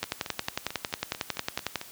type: two click trains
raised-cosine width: 0.2 ms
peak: -10 / -18 dBFS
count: 20 / 9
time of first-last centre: 0.03-1.757 / 0.04-1.814 s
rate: 11 / 4.51 Hz
effects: white hiss -48 dBFS RMS until 1.91 s + high-pass 60 Hz 12 dB/octave